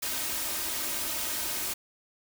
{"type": "noise with comb filter", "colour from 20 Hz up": "white", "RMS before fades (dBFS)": -32, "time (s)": [0.02, 1.74], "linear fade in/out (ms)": 10, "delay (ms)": 3.2, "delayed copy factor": 0.6, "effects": []}